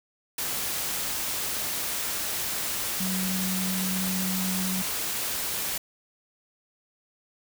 sine tone in noise, 187 Hz, F#3, 19 cents sharp, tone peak -28 dBFS, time 3-4.82 s, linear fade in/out 5 ms, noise white, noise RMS -30 dBFS, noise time 0.38-5.78 s, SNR -1 dB, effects none

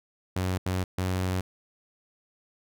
sawtooth tone bursts at uneven times, 92.5 Hz, F#2, in tune, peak -22 dBFS, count 3, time 0.36-0.58 / 0.66-0.84 / 0.98-1.41 s, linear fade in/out 5 ms, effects none

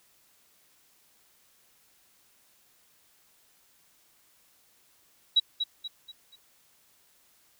sine tone with echo, 3882 Hz, B7, 31 cents flat, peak -17 dBFS, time 5.36-5.4 s, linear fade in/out 10 ms, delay 240 ms, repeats 4, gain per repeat -8 dB, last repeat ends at 6.36 s, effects white hiss -64 dBFS RMS until 7.59 s

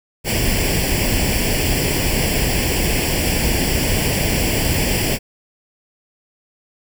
pink noise with comb filter, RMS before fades -18 dBFS, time 0.24-5.19 s, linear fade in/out 50 ms, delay 0.39 ms, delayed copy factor +0.8, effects none

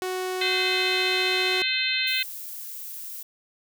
sawtooth tone, 370 Hz, F#4, in tune, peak -23 dBFS, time 0.02-1.62 s, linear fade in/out 0 ms
harmonic tone, 515 Hz, C5, 28 cents flat, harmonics 3 / 4 / 5 / 6 / 7 / 8, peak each -33 / -29 / -28 / -31 / -30 / -29 dBFS, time 0.41-2.23 s, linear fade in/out 5 ms
violet noise, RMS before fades -37 dBFS, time 2.07-3.23 s, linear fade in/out 5 ms
effects none

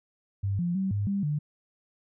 sine tone with pitch steps, 98.9 / 174.1 / 191.7 / 101.8 / 198.8 / 148.4 Hz, G2 / F3 / G3 / G#2 / G3 / D3, +16 / -5 / -38 / -34 / +25 / +18 cents, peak -25 dBFS, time 0.43-1.39 s, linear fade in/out 10 ms, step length 160 ms, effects none

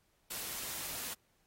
white noise, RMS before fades -41 dBFS, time 0.3-1.14 s, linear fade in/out 10 ms, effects pink hiss -74 dBFS RMS until 1.46 s + AAC 48 kbps

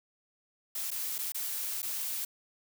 blue noise with dropouts, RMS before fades -35 dBFS, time 0.75-2.25 s, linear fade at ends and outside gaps 5 ms, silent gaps 0.906-0.914 / 1.183-1.187 / 1.321-1.345 / 1.82-1.828 s, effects none

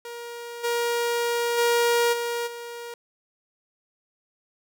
sawtooth tone with level steps, 473.2 Hz, A#4, 26 cents sharp, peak -31 / -19 / -15 / -22 / -31 dBFS, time 0.05-2.94 s, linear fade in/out 2 ms, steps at 0.63 / 1.57 / 2.12 / 2.46 s, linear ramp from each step 20 ms, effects none

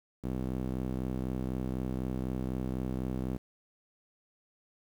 sawtooth tone with band-pass filter, 64 Hz, C2, 38 cents flat, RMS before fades -34 dBFS, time 0.23-3.38 s, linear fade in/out 20 ms, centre 240 Hz, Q 1.1, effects 9-bit

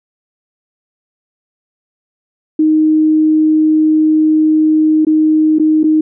sine tone with dropouts, 311.1 Hz, D#4, in tune, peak -7 dBFS, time 2.59-6.01 s, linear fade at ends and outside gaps 5 ms, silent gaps 5.05-5.068 / 5.586-5.596 / 5.833-5.84 s, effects none

